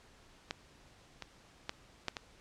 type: clicks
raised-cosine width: 0.2 ms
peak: -18 / -24 / -18 / -16 / -21 dBFS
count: 5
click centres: 0.509 / 1.223 / 1.694 / 2.083 / 2.168 s
effects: pink hiss -61 dBFS RMS until 2.4 s + low-pass 7000 Hz 12 dB/octave